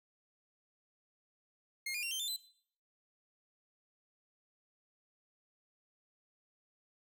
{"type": "tone with pitch steps", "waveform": "sawtooth", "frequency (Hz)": [2136, 2425, 2754, 3127, 3551, 4032], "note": ["C7", "D#7", "F7", "G7", "A7", "B7"], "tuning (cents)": [35, -45, -25, -5, 15, 35], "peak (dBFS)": -33, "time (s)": [1.86, 2.364], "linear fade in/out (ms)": 5, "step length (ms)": 84, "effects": ["noise-tail reverb RT60 0.6 s tail -20 dB re dry"]}